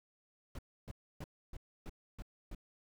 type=noise bursts; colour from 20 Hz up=brown; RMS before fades=-44 dBFS; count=7; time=0.55-2.549 s; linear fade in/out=2 ms; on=37 ms; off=290 ms; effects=none